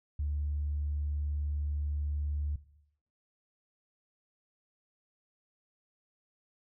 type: tone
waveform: sine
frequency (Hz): 73.42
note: D2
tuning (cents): 0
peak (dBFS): -29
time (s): 0.19-2.56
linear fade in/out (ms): 5
effects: noise-tail reverb RT60 0.7 s tail -17 dB re dry + tanh soft clip ceiling -25 dBFS